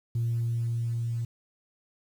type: tone with level ramp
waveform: sine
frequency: 116.8 Hz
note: A#2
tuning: 4 cents sharp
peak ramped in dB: -23 to -27 dBFS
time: 0.15-1.25 s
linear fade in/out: 5 ms
effects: tanh soft clip ceiling -22 dBFS + 9-bit